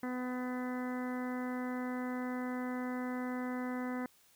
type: harmonic tone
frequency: 251 Hz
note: B3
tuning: 28 cents sharp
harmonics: 1 / 2 / 3 / 4 / 5 / 6 / 7 / 8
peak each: -36 / -44 / -47 / -48 / -50 / -51 / -51 / -51 dBFS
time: 0.03-4.06 s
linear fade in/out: 2 ms
effects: white hiss -66 dBFS RMS until 4.35 s